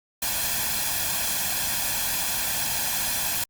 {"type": "noise with comb filter", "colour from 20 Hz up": "white", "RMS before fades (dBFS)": -26, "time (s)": [0.22, 3.44], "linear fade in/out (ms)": 5, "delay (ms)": 1.2, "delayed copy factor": 0.65, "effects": ["Opus 48 kbps"]}